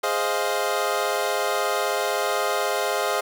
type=chord; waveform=25% pulse; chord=F minor seventh; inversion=first; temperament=equal; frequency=415.3 / 523.3 / 622.3 / 698.5 Hz; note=Ab4 / C5 / Eb5 / F5; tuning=0 / 0 / 0 / 0 cents; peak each=-24 dBFS; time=0.03-3.21 s; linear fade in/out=10 ms; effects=none